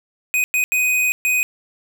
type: tone bursts at uneven times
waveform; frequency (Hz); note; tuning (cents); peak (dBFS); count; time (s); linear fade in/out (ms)
square; 2498; D#7; +6; -16; 4; 0.34-0.44 / 0.54-0.64 / 0.72-1.12 / 1.25-1.43; 0
effects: none